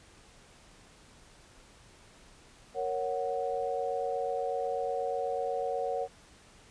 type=chord; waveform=sine; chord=F# major; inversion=first; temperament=equal; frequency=466.2 / 554.4 / 740 Hz; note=A#4 / C#5 / F#5; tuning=0 / 0 / 0 cents; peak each=-34 dBFS; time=2.74-6.08 s; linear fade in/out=50 ms; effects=pink hiss -57 dBFS RMS until 6.7 s + resampled to 22050 Hz